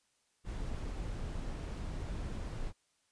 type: noise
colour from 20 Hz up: brown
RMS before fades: -39 dBFS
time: 0.44-2.73 s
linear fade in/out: 50 ms
effects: white hiss -75 dBFS RMS until 3.11 s + resampled to 22050 Hz